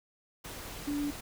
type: tone in noise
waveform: sine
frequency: 290.1 Hz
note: D4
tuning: 21 cents flat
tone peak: -30 dBFS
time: 0.87-1.11 s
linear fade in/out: 10 ms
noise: pink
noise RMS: -43 dBFS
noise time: 0.44-1.21 s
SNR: +10 dB
effects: none